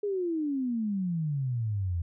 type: exponential sweep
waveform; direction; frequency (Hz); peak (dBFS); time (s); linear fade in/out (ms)
sine; down; 420 to 82.41; -27; 0.03-2.02; 5
effects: none